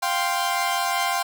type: chord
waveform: sawtooth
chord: F suspended second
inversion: none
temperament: equal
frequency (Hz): 698.5 / 784 / 1046.5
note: F5 / G5 / C6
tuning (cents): 0 / 0 / 0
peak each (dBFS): -23 / -22 / -22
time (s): 0.02-1.23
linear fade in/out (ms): 10
effects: none